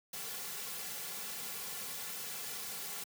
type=noise with comb filter; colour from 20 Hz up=white; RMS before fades=-42 dBFS; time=0.13-3.04 s; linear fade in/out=5 ms; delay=3.2 ms; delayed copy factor=-0.95; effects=high-pass 150 Hz 12 dB/octave